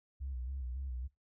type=tone with vibrato; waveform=sine; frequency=64.6 Hz; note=C2; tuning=21 cents flat; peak=-36 dBFS; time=0.2-1.08 s; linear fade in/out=20 ms; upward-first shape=square; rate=3.6 Hz; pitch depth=76 cents each way; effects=noise-tail reverb RT60 0.2 s tail -21 dB re dry + tanh soft clip ceiling -33 dBFS